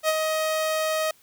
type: tone with ADSR envelope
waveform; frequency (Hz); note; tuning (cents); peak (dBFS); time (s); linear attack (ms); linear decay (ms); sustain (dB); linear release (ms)
sawtooth; 629; D#5; +19; -14; 0.03-1.11; 56; 34; -5; 4
effects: white hiss -58 dBFS RMS until 1.22 s